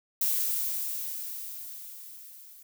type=noise with level ramp; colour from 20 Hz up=violet; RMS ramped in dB=-26 to -51 dBFS; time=0.21-2.63 s; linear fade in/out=5 ms; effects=none